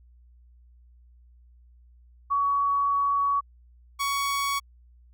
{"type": "tone pair in turn", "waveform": ["sine", "sawtooth"], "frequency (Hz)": [1126, 1119.5], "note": ["C#6", "C#6"], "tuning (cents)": [27, 17], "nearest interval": "unison", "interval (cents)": 10, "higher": "first", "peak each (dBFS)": -21, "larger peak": "neither", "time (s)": [[2.3, 3.41], [3.99, 4.6]], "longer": "first", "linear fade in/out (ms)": 20, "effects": ["added 60 Hz sine -52 dBFS peak until 5.13 s"]}